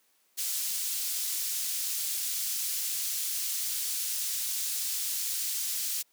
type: high-pass noise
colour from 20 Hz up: pink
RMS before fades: -32 dBFS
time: 0.37-6.03 s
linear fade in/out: 20 ms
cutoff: 5600 Hz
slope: 12 dB/octave
effects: white hiss -69 dBFS RMS until 6.12 s + high-pass 200 Hz 12 dB/octave